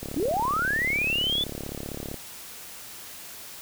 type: click train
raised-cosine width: 2 ms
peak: -21 dBFS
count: 76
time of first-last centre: 0.03-2.143 s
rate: 35.5 Hz
type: linear sweep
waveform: sine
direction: up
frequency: 246.9 to 3520 Hz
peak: -23 dBFS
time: 0.16-1.44 s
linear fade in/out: 5 ms
effects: white hiss -42 dBFS RMS until 3.61 s